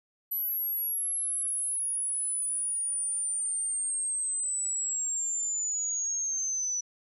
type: linear sweep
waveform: sine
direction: down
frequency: 11840 to 5920 Hz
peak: -28 dBFS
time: 0.31-6.81 s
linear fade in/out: 10 ms
effects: none